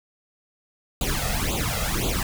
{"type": "noise with flanger", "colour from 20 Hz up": "pink", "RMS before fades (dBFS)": -25, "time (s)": [1.01, 2.23], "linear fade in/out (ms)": 2, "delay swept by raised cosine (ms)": [0.27, 1.57], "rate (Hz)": 1.9, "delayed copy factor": 0.95, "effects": []}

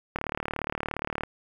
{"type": "click train", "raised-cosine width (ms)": 0.5, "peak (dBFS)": -14, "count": 41, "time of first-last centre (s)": [0.16, 1.235], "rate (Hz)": 37.2, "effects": ["8-bit"]}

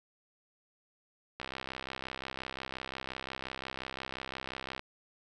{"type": "click train", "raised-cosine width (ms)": 0.3, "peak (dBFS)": -22, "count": 224, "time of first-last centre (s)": [1.4, 4.794], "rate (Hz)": 65.7, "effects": []}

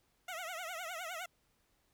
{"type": "tone with vibrato", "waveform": "15% pulse", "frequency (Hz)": 689, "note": "F5", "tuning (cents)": -24, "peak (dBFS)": -34, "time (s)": [0.28, 1.26], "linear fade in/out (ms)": 5, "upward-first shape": "triangle", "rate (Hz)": 9.8, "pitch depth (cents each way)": 180, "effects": ["pink hiss -75 dBFS RMS until 1.93 s"]}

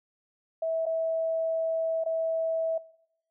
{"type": "tone with dropouts", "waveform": "sine", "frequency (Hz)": 651, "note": "E5", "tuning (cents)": -22, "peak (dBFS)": -26, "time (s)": [0.62, 2.78], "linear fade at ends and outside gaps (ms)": 5, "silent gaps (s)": [[0.856, 0.864], [2.039, 2.06]], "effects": ["noise-tail reverb RT60 0.8 s tail -21 dB re dry"]}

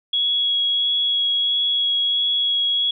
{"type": "tone with vibrato", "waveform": "sine", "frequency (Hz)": 3336, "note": "G#7", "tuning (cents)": 7, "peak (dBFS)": -17, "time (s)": [0.13, 2.91], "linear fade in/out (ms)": 5, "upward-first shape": "sine", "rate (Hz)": 1.5, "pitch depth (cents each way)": 9, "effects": []}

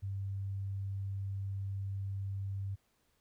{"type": "tone", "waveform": "sine", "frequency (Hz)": 98, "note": "G2", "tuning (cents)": 0, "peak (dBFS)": -35, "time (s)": [0.02, 2.76], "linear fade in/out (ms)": 20, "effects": ["pink hiss -75 dBFS RMS until 3.2 s"]}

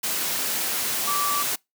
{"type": "tone in noise", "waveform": "sine", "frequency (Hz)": 1160, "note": "D6", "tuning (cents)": -22, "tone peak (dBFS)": -24, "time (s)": [1.07, 1.43], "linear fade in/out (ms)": 10, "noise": "white", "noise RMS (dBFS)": -26, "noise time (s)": [0.03, 1.56], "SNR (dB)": -1, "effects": ["noise-tail reverb RT60 0.2 s tail -26 dB re dry", "high-pass 150 Hz 12 dB/octave"]}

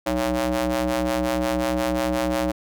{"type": "ring-modulated tone", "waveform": "sawtooth", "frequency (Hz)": 123.2, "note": "B2", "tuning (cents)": -4, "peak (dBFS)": -14, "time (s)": [0.06, 2.52], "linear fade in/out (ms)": 10, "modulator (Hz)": 434, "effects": []}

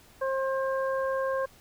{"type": "harmonic tone", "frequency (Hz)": 533, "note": "C5", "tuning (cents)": 32, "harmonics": [1, 2, 3], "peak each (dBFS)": [-27, -33, -37], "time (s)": [0.21, 1.46], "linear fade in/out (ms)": 10, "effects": ["pink hiss -56 dBFS RMS until 1.6 s"]}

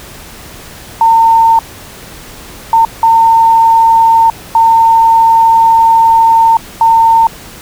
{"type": "tone bursts at uneven times", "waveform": "sine", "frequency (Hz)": 908, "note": "A#5", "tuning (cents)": -46, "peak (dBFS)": -3, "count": 5, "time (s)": [[1.01, 1.59], [2.73, 2.85], [3.03, 4.3], [4.55, 6.57], [6.81, 7.27]], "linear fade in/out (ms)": 2, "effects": ["pink hiss -31 dBFS RMS until 7.61 s"]}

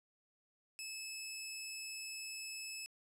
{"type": "tone", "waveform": "15% pulse", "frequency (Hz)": 2603, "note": "E7", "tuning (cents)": -22, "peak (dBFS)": -36, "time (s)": [0.79, 2.86], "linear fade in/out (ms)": 0, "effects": ["low-pass 12000 Hz 12 dB/octave"]}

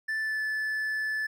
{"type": "tone with pitch glide", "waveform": "triangle", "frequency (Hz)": [1760, 1739.8], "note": ["A6", "A6"], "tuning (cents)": [0, -20], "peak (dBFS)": -26, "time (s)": [0.08, 1.27], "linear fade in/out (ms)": 10, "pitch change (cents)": -20, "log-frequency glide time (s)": [0.2, 0.41], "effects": []}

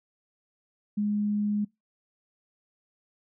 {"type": "tone", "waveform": "sine", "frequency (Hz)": 207.7, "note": "G#3", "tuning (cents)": 0, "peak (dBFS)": -24, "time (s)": [0.97, 1.65], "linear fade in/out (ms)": 10, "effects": ["noise-tail reverb RT60 0.2 s tail -25 dB re dry"]}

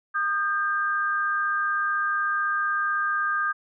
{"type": "tone pair together", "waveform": "sine", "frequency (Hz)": [1224.9, 1589], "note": ["D#6", "G6"], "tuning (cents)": [-27, 23], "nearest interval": "perfect fourth", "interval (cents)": 450, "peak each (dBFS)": -25, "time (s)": [0.14, 3.53], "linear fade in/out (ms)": 20, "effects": []}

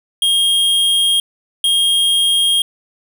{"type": "tone pair in turn", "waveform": "square", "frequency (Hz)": [3240, 3240], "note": ["G#7", "G#7"], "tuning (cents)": [-43, -43], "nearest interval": "unison", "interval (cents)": 0, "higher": "neither", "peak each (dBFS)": -12, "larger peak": "neither", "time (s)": [[0.22, 1.2], [1.64, 2.62]], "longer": "neither", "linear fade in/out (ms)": 2, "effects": []}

